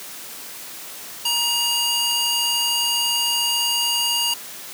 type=tone with high-pass filter; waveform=square; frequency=947 Hz; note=A#5; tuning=27 cents sharp; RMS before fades=-21 dBFS; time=1.25-4.34 s; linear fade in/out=5 ms; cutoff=2600 Hz; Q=1; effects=white hiss -36 dBFS RMS until 4.73 s + high-pass 150 Hz 12 dB/octave